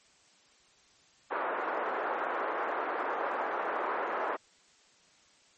white band-pass noise, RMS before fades -33 dBFS, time 1.3-4.37 s, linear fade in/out 20 ms, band 370 to 1400 Hz, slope 24 dB/octave, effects white hiss -63 dBFS RMS until 5.57 s + MP3 32 kbps

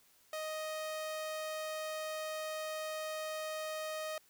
sawtooth tone, 624 Hz, D#5, 5 cents sharp, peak -34 dBFS, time 0.33-4.18 s, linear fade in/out 2 ms, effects white hiss -67 dBFS RMS until 4.29 s

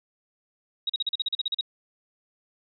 sine tone bursts, 3808 Hz, A#7, 36 cents sharp, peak -23 dBFS, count 12, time 0.87-1.611 s, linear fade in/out 5 ms, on 26 ms, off 39 ms, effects none

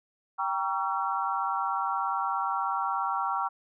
sine chord, G diminished seventh, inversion none, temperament just, 784 / 940.8 / 1128.9 / 1354.7 Hz, G5 / Bb5 / Db6 / Fb6, 0 / +16 / +31 / +47 cents, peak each -32 dBFS, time 0.38-3.49 s, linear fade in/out 20 ms, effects none

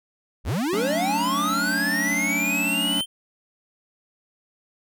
square linear sweep, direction up, 34.65 to 3136 Hz, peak -23 dBFS, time 0.44-3.06 s, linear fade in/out 50 ms
square chord, D major seventh, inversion first, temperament equal, 185 / 220 / 277.2 / 293.7 Hz, F#3 / A3 / C#4 / D4, 0 / 0 / 0 / 0 cents, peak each -32 dBFS, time 0.73-3.01 s, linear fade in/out 2 ms
effects none

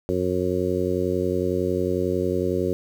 harmonic tone, 91 Hz, F#2, 28 cents flat, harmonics 1 / 2 / 3 / 4 / 5 / 6, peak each -30 / -30 / -29 / -25 / -27 / -30 dBFS, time 0.09-2.73 s, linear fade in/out 0 ms, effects 8-bit

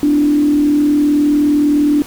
sine tone with frequency modulation, 293.7 Hz, D4, in tune, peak -9 dBFS, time 0.03-2.02 s, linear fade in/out 0 ms, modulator 39.7 Hz, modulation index 0.45, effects pink hiss -34 dBFS RMS until 2.06 s

